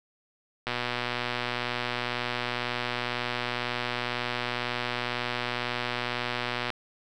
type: click train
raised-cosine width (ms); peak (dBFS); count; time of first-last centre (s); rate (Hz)
0.3; -13; 737; 0.67-6.703; 122
effects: none